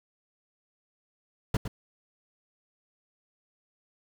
brown noise with echo, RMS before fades -25 dBFS, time 1.54-1.57 s, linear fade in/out 5 ms, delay 110 ms, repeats 1, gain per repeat -9 dB, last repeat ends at 1.68 s, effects none

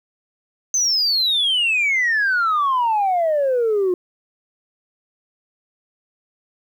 sine exponential sweep, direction down, 6272 to 352.9 Hz, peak -14 dBFS, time 0.74-3.94 s, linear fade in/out 2 ms, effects tanh soft clip ceiling -13 dBFS + 9-bit

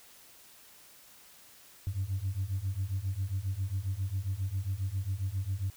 sine beating tone pair, 92.5 / 99.9 Hz, F#2 / G2, 0 / +33 cents, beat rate 7.4 Hz, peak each -33 / -32 dBFS, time 1.87-5.7 s, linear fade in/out 0 ms, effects tanh soft clip ceiling -25 dBFS + white hiss -56 dBFS RMS until 5.76 s

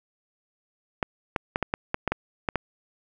clicks, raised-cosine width 0.5 ms, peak -9 dBFS, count 10, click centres 1.028 / 1.362 / 1.559 / 1.627 / 1.739 / 1.944 / 2.077 / 2.12 / 2.488 / 2.557 s, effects none

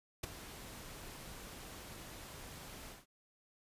pink noise with ADSR envelope, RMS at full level -37 dBFS, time 0.23-3.06 s, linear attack 8 ms, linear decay 12 ms, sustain -13 dB, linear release 170 ms, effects resampled to 32000 Hz

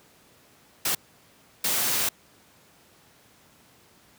white noise bursts at uneven times, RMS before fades -25 dBFS, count 2, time 0.85-0.95 / 1.64-2.09 s, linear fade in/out 5 ms, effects pink hiss -57 dBFS RMS until 4.18 s + high-pass 100 Hz 12 dB/octave

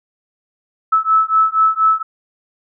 sine beating tone pair, 1303 / 1307.2 Hz, E6 / E6, -20 / -15 cents, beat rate 4.2 Hz, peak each -14 dBFS, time 0.92-2.03 s, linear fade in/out 10 ms, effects none

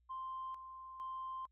sine tone with tremolo, 1046.5 Hz, C6, in tune, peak -40 dBFS, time 0.09-1.47 s, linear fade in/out 20 ms, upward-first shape square, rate 1.1 Hz, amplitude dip 60%, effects tanh soft clip ceiling -37 dBFS + added 60 Hz sine -70 dBFS peak until 1.51 s

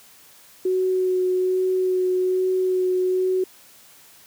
sine tone with vibrato, 370 Hz, F#4, in tune, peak -18 dBFS, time 0.65-3.44 s, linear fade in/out 5 ms, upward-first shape sine, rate 1.2 Hz, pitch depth 12 cents each way, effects white hiss -50 dBFS RMS until 4.26 s + high-pass 80 Hz 12 dB/octave

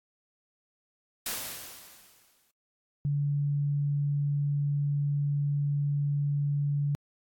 white noise with exponential decay, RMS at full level -31 dBFS, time 1.26-2.51 s, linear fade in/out 2 ms, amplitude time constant 270 ms
sine tone, 143.8 Hz, D3, 36 cents flat, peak -25 dBFS, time 3.05-6.95 s, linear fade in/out 0 ms
effects AAC 64 kbps

